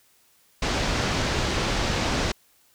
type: low-pass noise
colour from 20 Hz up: pink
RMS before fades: -25 dBFS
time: 0.62-2.32 s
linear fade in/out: 5 ms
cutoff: 6200 Hz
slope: 24 dB/octave
effects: white hiss -61 dBFS RMS until 2.74 s